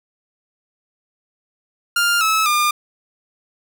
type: tone with pitch steps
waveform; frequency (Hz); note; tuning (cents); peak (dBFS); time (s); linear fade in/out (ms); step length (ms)
sawtooth; 1400 / 1298.7 / 1204.8; F6 / E6 / D6; +4 / -26 / +44; -11; 1.96-2.71; 5; 250
effects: none